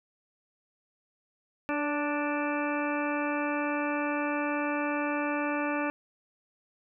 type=harmonic tone with a mistuned harmonic; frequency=293.7 Hz; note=D4; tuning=in tune; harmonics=1 / 2 / 3 / 4 / 5 / 6 / 8 / 9; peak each=-31 / -34 / -36 / -37 / -38 / -39 / -40 / -41 dBFS; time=1.69-5.9 s; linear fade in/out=0 ms; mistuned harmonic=2; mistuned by=-21 cents; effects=none